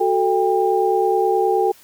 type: tone cluster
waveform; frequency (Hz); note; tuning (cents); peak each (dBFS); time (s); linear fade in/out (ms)
sine; 371.9 / 441.4 / 798; F#4 / A4 / G5; +9 / +5 / +31; -19; 0-1.72; 10
effects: white hiss -49 dBFS RMS until 1.83 s